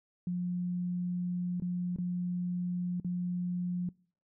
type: tone with dropouts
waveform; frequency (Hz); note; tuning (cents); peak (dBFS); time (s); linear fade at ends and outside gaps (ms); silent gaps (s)
sine; 178; F3; +33; -30; 0.27-3.89; 2; 1.6-1.621 / 1.962-1.985 / 3-3.046
effects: noise-tail reverb RT60 0.5 s tail -25 dB re dry